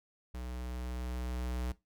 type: tone with level ramp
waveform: square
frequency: 61.74 Hz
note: B1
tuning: in tune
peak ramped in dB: -40 to -34 dBFS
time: 0.34-1.72 s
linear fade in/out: 5 ms
effects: noise-tail reverb RT60 0.2 s tail -18 dB re dry